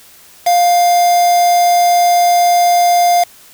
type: tone with quantisation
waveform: triangle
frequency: 702 Hz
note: F5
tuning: 9 cents sharp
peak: -6 dBFS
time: 0.46-3.24 s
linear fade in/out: 10 ms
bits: 3
effects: white hiss -42 dBFS RMS until 3.53 s